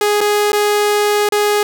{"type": "tone with dropouts", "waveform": "sawtooth", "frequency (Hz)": 415.3, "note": "G#4", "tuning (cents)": 0, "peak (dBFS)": -8, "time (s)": [0.01, 1.63], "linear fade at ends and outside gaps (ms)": 2, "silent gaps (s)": [[0.207, 0.212], [0.52, 0.53], [1.289, 1.322]], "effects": []}